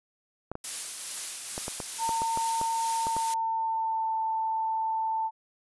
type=clicks; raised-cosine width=1 ms; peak=-20 dBFS; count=11; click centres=0.516 / 0.554 / 1.579 / 1.681 / 1.802 / 2.092 / 2.219 / 2.374 / 2.614 / 3.069 / 3.166 s
type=noise with tremolo; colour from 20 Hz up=blue; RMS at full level=-31 dBFS; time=0.64-3.34 s; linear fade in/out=2 ms; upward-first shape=triangle; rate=2.3 Hz; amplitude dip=35%
type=tone with pitch glide; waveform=sine; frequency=908 to 888.3 Hz; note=A#5 to A5; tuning=-46 to +16 cents; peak=-26 dBFS; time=1.98-5.31 s; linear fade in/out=50 ms; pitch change=-38 cents; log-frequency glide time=3-4.18 s
effects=resampled to 24000 Hz